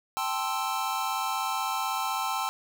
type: chord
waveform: square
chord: A minor seventh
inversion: third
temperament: equal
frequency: 784 / 880 / 1046.5 / 1318.5 Hz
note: G5 / A5 / C6 / E6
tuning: 0 / 0 / 0 / 0 cents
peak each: -34 dBFS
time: 0.17-2.49 s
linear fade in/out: 0 ms
effects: none